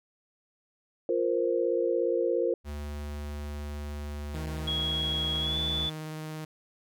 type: chord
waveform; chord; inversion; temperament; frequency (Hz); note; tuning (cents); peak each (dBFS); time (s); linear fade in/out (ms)
sine; F suspended fourth; none; equal; 349.2 / 466.2 / 523.3; F4 / Bb4 / C5; 0 / 0 / 0; -29 / -28 / -29; 1.09-2.54; 2
type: tone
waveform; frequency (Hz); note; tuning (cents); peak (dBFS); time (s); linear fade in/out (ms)
square; 73.42; D2; 0; -35; 2.64-5.9; 50
type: tone with vibrato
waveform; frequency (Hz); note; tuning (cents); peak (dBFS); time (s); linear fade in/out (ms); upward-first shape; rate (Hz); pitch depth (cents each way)
sawtooth; 155.8; D#3; +3; -32; 4.34-6.45; 5; triangle; 18; 11
type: tone with pitch glide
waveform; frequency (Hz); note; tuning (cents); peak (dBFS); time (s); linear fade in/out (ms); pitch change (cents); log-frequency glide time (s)
sine; 3322 to 3471; G#7 to A7; 0 to -24; -28; 4.67-5.9; 10; +76; 5.4-5.57
effects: none